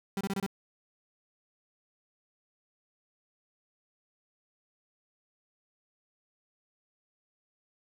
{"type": "tone bursts", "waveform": "35% pulse", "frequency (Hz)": 196, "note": "G3", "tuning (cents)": 0, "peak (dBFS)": -28, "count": 5, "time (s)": [0.17, 0.464], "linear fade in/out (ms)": 2, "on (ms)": 38, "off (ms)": 26, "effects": []}